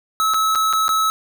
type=tone with dropouts; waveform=square; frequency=1296 Hz; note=E6; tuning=30 cents flat; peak=-16 dBFS; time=0.2-1.1 s; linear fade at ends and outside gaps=0 ms; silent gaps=0.337-0.343 / 0.55-0.556 / 0.728-0.734 / 0.881-0.891 s; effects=none